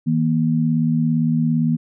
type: tone pair together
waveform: sine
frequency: 160 / 237.6 Hz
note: D#3 / A#3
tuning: +49 / +33 cents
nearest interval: perfect fifth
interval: 684 cents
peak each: -18 dBFS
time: 0.06-1.77 s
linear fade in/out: 20 ms
effects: none